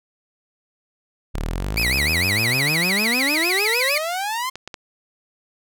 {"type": "exponential sweep", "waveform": "sawtooth", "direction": "up", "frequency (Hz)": [34.65, 1066], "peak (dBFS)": -19, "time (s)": [1.34, 4.5], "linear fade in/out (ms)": 10}
{"type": "tone with vibrato", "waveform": "30% pulse", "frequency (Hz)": 2217, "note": "C#7", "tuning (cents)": 0, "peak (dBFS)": -16, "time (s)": [1.77, 3.98], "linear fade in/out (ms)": 2, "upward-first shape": "sine", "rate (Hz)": 6.6, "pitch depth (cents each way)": 260}
{"type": "clicks", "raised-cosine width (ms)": 0.2, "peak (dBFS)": -16, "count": 7, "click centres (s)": [1.824, 1.98, 2.498, 2.676, 4.556, 4.676, 4.742]}
{"effects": []}